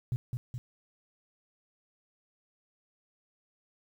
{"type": "tone with echo", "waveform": "sine", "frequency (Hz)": 123.47, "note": "B2", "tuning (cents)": 0, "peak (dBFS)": -26, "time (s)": [0.12, 0.16], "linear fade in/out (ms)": 0, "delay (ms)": 210, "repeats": 2, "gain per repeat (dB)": -4, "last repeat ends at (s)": 0.58, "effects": ["tanh soft clip ceiling -22 dBFS", "10-bit"]}